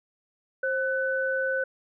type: tone pair together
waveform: sine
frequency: 529.1 / 1500 Hz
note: C5 / F#6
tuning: +19 / +23 cents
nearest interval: octave + tritone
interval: 1804 cents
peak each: -27 dBFS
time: 0.63-1.64 s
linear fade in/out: 5 ms
effects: none